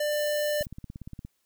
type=tone; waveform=square; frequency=595 Hz; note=D5; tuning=22 cents sharp; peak=-26 dBFS; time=0-0.63 s; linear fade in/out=5 ms
type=noise; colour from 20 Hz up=violet; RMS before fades=-42 dBFS; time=0.11-0.66 s; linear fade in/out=10 ms
type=click train; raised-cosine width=5 ms; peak=-27 dBFS; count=12; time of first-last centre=0.61-1.25 s; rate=17.2 Hz
effects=white hiss -74 dBFS RMS until 1.45 s